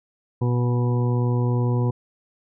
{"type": "harmonic tone with a mistuned harmonic", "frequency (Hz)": 122.2, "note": "B2", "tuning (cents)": -18, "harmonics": [1, 2, 3, 4, 6, 7, 8], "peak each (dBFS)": [-19, -28, -30, -32, -42, -40, -35], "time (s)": [0.41, 1.91], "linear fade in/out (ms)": 10, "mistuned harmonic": 1, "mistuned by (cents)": -16, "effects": []}